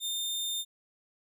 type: tone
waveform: sawtooth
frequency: 3622 Hz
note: A7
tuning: 49 cents sharp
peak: -28 dBFS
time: 0-0.65 s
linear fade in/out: 50 ms
effects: none